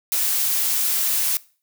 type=noise; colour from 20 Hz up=blue; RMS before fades=-21 dBFS; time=0.12-1.37 s; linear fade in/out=0 ms; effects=noise-tail reverb RT60 0.4 s tail -21 dB re dry